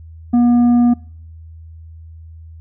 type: tone with tanh clipping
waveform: sine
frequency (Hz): 240.6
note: B3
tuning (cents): -45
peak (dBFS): -10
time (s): 0.33-0.94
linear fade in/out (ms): 10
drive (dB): 6
effects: noise-tail reverb RT60 0.6 s tail -25 dB re dry + added 81 Hz sine -34 dBFS peak until 2.6 s